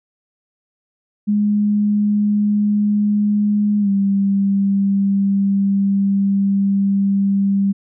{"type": "tone with pitch glide", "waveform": "sine", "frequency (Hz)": [207.5, 197.56], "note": ["G#3", "G3"], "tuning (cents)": [-1, 14], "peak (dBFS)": -13, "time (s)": [1.27, 7.73], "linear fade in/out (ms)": 20, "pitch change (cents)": -85, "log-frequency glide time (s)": [3.8, 3.89], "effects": []}